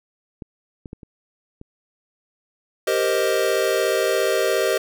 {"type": "clicks", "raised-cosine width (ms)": 3, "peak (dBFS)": [-20, -22, -20, -28, -26], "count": 5, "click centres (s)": [0.422, 0.858, 0.931, 1.032, 1.614]}
{"type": "chord", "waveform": "square", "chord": "C minor seventh", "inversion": "second", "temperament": "equal", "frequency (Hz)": [392, 466.2, 523.3, 622.3], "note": ["G4", "Bb4", "C5", "Eb5"], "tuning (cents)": [0, 0, 0, 0], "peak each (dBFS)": [-24, -25, -25, -24], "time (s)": [2.87, 4.78], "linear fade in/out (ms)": 5}
{"effects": []}